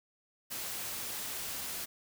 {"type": "noise", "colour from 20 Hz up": "white", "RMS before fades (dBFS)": -39, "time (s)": [0.5, 1.86], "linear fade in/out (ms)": 20, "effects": []}